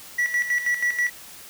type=tone with tremolo; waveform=triangle; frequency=1946 Hz; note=B6; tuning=26 cents flat; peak=-17 dBFS; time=0.18-1.1 s; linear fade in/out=10 ms; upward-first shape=square; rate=6.2 Hz; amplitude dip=65%; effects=white hiss -43 dBFS RMS until 1.49 s